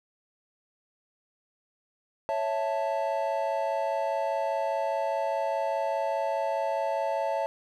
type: chord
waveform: triangle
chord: A major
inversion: first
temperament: equal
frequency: 554.4 / 659.3 / 880 Hz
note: C#5 / E5 / A5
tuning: 0 / 0 / 0 cents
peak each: -29 / -28 / -29 dBFS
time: 2.29-7.46 s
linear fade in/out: 0 ms
effects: none